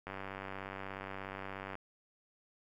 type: click train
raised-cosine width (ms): 0.5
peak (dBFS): -27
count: 164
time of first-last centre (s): 0.07-1.754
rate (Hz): 96.8
effects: 11-bit